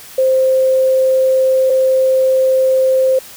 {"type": "tone pair in turn", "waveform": "sine", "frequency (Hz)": [523.3, 523.3], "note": ["C5", "C5"], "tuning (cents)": [0, 0], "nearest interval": "unison", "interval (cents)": 0, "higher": "neither", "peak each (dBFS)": -9, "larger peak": "neither", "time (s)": [[0.18, 1.7], [1.7, 3.19]], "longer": "first", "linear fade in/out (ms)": 5, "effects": ["white hiss -36 dBFS RMS until 3.36 s"]}